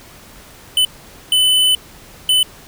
square tone bursts at uneven times, 3013 Hz, F#7, 31 cents sharp, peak -11 dBFS, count 3, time 0.77-0.85 / 1.32-1.75 / 2.29-2.43 s, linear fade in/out 2 ms, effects pink hiss -41 dBFS RMS until 2.67 s

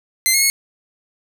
10% pulse tone with pitch steps, 2069 / 2163 / 2185 Hz, C7 / C#7 / C#7, -20 / -43 / -26 cents, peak -4 dBFS, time 0.26-0.5 s, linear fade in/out 0 ms, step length 80 ms, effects none

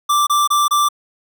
square tone bursts, 1174.7 Hz, D6, in tune, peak -13 dBFS, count 4, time 0.09-0.888 s, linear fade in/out 10 ms, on 180 ms, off 26 ms, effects none

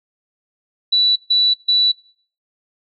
sine tone bursts, 3951 Hz, B7, in tune, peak -11 dBFS, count 3, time 0.92-1.92 s, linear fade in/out 10 ms, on 240 ms, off 140 ms, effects noise-tail reverb RT60 0.5 s tail -22 dB re dry

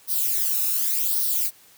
violet noise with flanger, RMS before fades -23 dBFS, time 0.07-1.51 s, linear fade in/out 50 ms, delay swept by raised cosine 0.2 to 0.78 ms, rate 0.88 Hz, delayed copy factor +0.7, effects white hiss -53 dBFS RMS until 1.77 s + high-pass 60 Hz 12 dB/octave

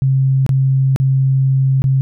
sine tone with dropouts, 133.7 Hz, C3, 38 cents sharp, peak -10 dBFS, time 0.02-2.01 s, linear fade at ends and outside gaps 0 ms, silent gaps 0.464-0.492 / 0.961-1 / 1.82-1.841 s, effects none

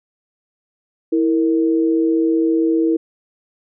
sine tone pair together, 326.7 / 462 Hz, E4 / A#4, -15 / -16 cents, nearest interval tritone, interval 599 cents, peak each -14 / -20 dBFS, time 1.12-2.97 s, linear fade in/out 10 ms, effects none

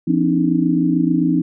sine tone cluster, 170.4 / 258.5 / 287.3 / 314.1 Hz, F3 / C4 / D4 / D#4, -42 / -21 / -38 / +16 cents, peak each -19 dBFS, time 0.07-1.42 s, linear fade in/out 10 ms, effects none

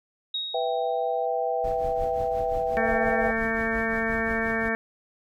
sine tone with exponential decay, 3771 Hz, A#7, 19 cents sharp, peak -25 dBFS, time 0.34-1.26 s, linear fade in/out 5 ms, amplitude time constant 200 ms
sine chord, E minor, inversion second, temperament equal, 493.9 / 659.3 / 784 Hz, B4 / E5 / G5, 0 / 0 / 0 cents, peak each -28 dBFS, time 0.54-3.31 s, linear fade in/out 5 ms
brown noise with tremolo, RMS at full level -35 dBFS, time 1.64-4.69 s, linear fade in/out 2 ms, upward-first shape triangle, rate 5.7 Hz, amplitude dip 80%
harmonic tone, 225.4 Hz, A3, 42 cents sharp, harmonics 1 / 2 / 3 / 4 / 5 / 6 / 7 / 8 / 10, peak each -30 / -31 / -32 / -39 / -38 / -39 / -32 / -29 / -35 dBFS, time 2.77-4.75 s, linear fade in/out 0 ms
effects none

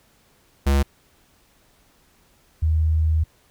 square / sine tone pair in turn, 69.4 / 79.05 Hz, C#2 / D#2, +3 / +28 cents, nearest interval major second, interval 225 cents, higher second, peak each -16 dBFS, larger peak neither, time 0.66-0.83 / 2.62-3.24 s, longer second, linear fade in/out 10 ms, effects pink hiss -59 dBFS RMS until 3.5 s

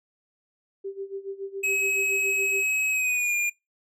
sine tone with tremolo, 392 Hz, G4, in tune, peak -29 dBFS, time 0.84-2.64 s, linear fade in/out 10 ms, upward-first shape sine, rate 7.1 Hz, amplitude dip 85%
square tone with pitch glide, 2555 to 2412 Hz, D#7 to D7, +45 to +46 cents, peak -23 dBFS, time 1.63-3.5 s, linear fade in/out 10 ms, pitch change -99 cents, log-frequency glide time 2.92-3.35 s
effects noise-tail reverb RT60 0.2 s tail -24 dB re dry + low-pass 12000 Hz 12 dB/octave

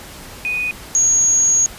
sine tone pair in turn, 2483 / 6629 Hz, D#7 / G#8, -4 / -4 cents, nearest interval octave + perfect fourth, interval 1700 cents, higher second, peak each -18 / -11 dBFS, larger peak second, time 0.45-0.71 / 0.95-1.66 s, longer second, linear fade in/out 0 ms, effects pink hiss -36 dBFS RMS until 1.78 s + resampled to 32000 Hz

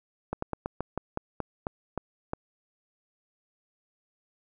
slowing click train, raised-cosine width 1 ms, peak -16 dBFS, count 11, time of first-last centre 0.33-2.334 s, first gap 94 ms, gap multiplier 1.16, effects none

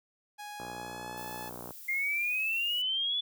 sawtooth tone with pitch glide, 830.6 to 860.4 Hz, G#5 to A5, 0 to -39 cents, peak -37 dBFS, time 0.38-1.5 s, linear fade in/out 20 ms, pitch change +61 cents, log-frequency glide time 0.62-1.21 s
click train, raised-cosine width 1 ms, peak -28 dBFS, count 68, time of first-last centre 0.6-1.707 s, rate 60.5 Hz
violet noise, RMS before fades -47 dBFS, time 1.17-2.82 s, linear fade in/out 5 ms
sine exponential sweep, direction up, 2100 to 3464 Hz, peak -28 dBFS, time 1.88-3.21 s, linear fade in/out 10 ms
effects high-pass 80 Hz 12 dB/octave

